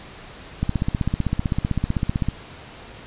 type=click train; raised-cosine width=5 ms; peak=-8 dBFS; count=27; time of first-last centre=0.63-2.286 s; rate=15.7 Hz; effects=pink hiss -41 dBFS RMS until 3.06 s + resampled to 8000 Hz